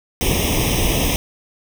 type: noise with comb filter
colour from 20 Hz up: pink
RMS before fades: -18 dBFS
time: 0.21-1.16 s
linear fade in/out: 0 ms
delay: 0.34 ms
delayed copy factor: +1
effects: none